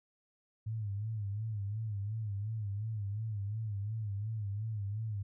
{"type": "tone with vibrato", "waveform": "sine", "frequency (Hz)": 105.4, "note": "G#2", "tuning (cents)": 26, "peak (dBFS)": -34, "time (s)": [0.66, 5.23], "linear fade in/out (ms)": 10, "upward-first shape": "sine", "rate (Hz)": 2.8, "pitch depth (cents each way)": 110, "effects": []}